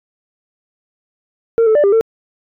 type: tone with pitch steps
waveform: sine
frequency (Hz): 458.3 / 437.6 / 589 / 398.5 / 449.2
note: A#4 / A4 / D5 / G4 / A4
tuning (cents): -29 / -9 / +5 / +28 / +36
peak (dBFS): -6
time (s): 1.58-2.01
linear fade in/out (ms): 0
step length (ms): 86
effects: tanh soft clip ceiling -7 dBFS